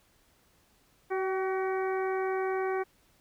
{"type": "harmonic tone with a mistuned harmonic", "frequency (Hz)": 377.9, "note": "F#4", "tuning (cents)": 37, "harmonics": [1, 2, 3, 4, 5, 6], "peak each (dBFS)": [-29, -35, -39, -41, -43, -45], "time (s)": [1.1, 2.84], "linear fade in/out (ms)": 20, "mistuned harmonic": 2, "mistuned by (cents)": 25, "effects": ["pink hiss -66 dBFS RMS until 3.2 s"]}